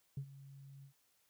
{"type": "tone with ADSR envelope", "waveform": "sine", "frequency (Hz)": 137.7, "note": "C#3", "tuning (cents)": -11, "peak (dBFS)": -35, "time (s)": [0.17, 0.93], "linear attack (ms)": 4, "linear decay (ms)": 75, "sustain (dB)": -17, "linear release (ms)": 91, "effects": ["tanh soft clip ceiling -35 dBFS", "white hiss -75 dBFS RMS until 1.29 s"]}